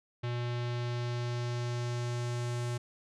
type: tone with low-pass filter sweep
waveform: square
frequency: 120.7 Hz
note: B2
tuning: 39 cents flat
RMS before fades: -34 dBFS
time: 0.23-2.78 s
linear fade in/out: 10 ms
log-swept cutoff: 3500 to 8600 Hz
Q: 1.4
effects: none